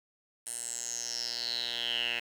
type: tone with band-pass filter sweep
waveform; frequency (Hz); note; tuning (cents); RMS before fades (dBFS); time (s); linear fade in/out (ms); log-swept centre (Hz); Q
10% pulse; 118.8; A#2; +33; -35; 0.46-2.2; 10; 9400 to 2500; 7.9
effects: 9-bit